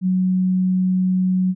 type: tone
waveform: sine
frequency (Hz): 185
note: F#3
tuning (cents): 0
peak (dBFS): -15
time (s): 0.01-1.55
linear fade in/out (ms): 50
effects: none